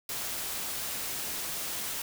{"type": "noise", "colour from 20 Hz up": "white", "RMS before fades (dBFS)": -35, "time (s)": [0.09, 2.02], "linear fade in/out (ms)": 2, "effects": []}